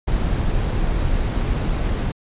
brown noise, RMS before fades -20 dBFS, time 0.07-2.12 s, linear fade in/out 10 ms, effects resampled to 8000 Hz

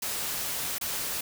white noise with dropouts, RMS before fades -32 dBFS, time 0.02-1.21 s, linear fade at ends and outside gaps 5 ms, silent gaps 0.784-0.811 s, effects none

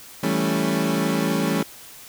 30% pulse chord, A dominant seventh, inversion second, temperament equal, 164.81 / 196 / 220 / 277.2 Hz, E3 / G3 / A3 / C#4, 0 / 0 / 0 / 0 cents, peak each -23 dBFS, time 0.23-1.63 s, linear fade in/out 5 ms, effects white hiss -43 dBFS RMS until 2.08 s

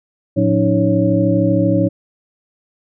sine tone cluster, 111.7 / 179.9 / 284.6 / 317.6 / 554 Hz, A2 / F#3 / C#4 / D#4 / C#5, +27 / -48 / +46 / +36 / -1 cents, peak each -18 dBFS, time 0.36-1.89 s, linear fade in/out 20 ms, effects none

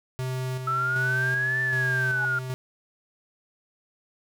square tone with tremolo, 129 Hz, C3, 24 cents flat, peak -28 dBFS, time 0.19-2.54 s, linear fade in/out 0 ms, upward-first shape square, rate 1.3 Hz, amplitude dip 40%
sine exponential two-way sweep, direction up then down, 1315 to 1773 to 1400 Hz, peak -23 dBFS, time 0.67-2.39 s, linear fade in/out 5 ms, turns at 1.61 s
sine tone with exponential growth, 841 Hz, G#5, 22 cents sharp, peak -29 dBFS, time 2.07-2.25 s, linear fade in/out 0 ms, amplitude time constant 38 ms
effects none

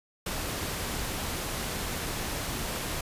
pink noise, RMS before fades -33 dBFS, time 0.26-3.01 s, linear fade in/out 5 ms, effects resampled to 32000 Hz

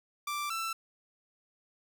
sawtooth tone pair in turn, 1174.7 / 1333.6 Hz, D6 / E6, 0 / +20 cents, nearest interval major second, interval 220 cents, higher second, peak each -29 / -29 dBFS, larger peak neither, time 0.27-0.5 / 0.5-0.73 s, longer neither, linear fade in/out 5 ms, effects none

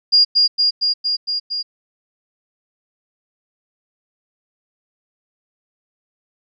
sine tone with echo, 4833 Hz, D8, 49 cents sharp, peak -8 dBFS, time 0.12-0.25 s, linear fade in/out 20 ms, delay 230 ms, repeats 6, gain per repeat -2 dB, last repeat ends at 1.63 s, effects none

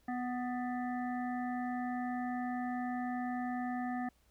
harmonic tone with a mistuned harmonic, 247.5 Hz, B3, 4 cents sharp, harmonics 1 / 3 / 5 / 7 / 8, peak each -36 / -39 / -49 / -47 / -54 dBFS, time 0.08-4.09 s, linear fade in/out 5 ms, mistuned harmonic 7, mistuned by +32 cents, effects added 60 Hz sine -69 dBFS peak until 4.3 s + pink hiss -72 dBFS RMS until 4.3 s

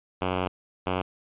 5% pulse tone bursts at uneven times, 91.9 Hz, F#2, 11 cents flat, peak -14 dBFS, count 2, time 0.21-0.48 / 0.86-1.02 s, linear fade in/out 10 ms, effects resampled to 8000 Hz

